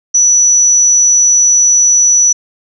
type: tone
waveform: sine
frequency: 5920 Hz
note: F#8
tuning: in tune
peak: -5 dBFS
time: 0.14-2.33 s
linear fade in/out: 10 ms
effects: none